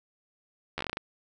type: slowing click train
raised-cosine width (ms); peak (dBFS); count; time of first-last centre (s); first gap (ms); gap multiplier
0.3; -16; 9; 0.78-0.971; 12; 1.19
effects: none